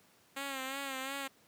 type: tone with vibrato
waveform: 5% pulse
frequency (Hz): 270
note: C#4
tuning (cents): -45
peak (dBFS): -26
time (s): 0.36-1.28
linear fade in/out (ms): 10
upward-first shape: sine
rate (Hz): 2.8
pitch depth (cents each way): 56
effects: pink hiss -65 dBFS RMS until 1.47 s + high-pass 150 Hz 12 dB/octave